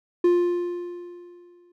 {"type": "tone with exponential decay", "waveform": "triangle", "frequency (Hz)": 351, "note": "F4", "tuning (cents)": 9, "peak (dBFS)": -12, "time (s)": [0.24, 1.72], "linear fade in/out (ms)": 5, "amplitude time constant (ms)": 320, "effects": []}